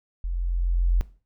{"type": "tone with level ramp", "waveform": "sine", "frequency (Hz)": 43.65, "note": "F1", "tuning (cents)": 0, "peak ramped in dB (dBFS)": [-25, -16], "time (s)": [0.24, 1.01], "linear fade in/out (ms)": 0, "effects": ["noise-tail reverb RT60 0.4 s tail -19 dB re dry"]}